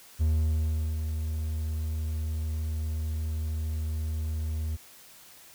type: tone with ADSR envelope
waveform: triangle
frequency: 78.3 Hz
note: D#2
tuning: 11 cents sharp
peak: -19 dBFS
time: 0.19-4.77 s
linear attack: 26 ms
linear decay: 750 ms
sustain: -7 dB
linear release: 21 ms
effects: white hiss -52 dBFS RMS until 5.54 s